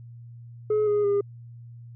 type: tone with pitch steps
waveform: sine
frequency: 425.4 / 414.7 / 404.3 Hz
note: G#4 / G#4 / G#4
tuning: +42 / -3 / -46 cents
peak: -17 dBFS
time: 0.7-1.21 s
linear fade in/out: 5 ms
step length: 170 ms
effects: tanh soft clip ceiling -19 dBFS + added 118 Hz sine -41 dBFS peak until 1.95 s